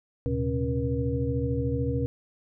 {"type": "tone cluster", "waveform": "sine", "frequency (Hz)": [75.7, 118.1, 131.6, 273.8, 477.2], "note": ["D#2", "A#2", "C3", "C#4", "A#4"], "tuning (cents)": [-47, 23, 10, -21, 41], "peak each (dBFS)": -31, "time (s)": [0.26, 2.06], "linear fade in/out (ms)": 0, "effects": []}